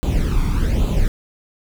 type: noise with flanger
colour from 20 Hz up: brown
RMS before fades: -17 dBFS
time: 0.03-1.08 s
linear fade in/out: 0 ms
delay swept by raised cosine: 0.27 to 0.89 ms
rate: 1.2 Hz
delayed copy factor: +0.7
effects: none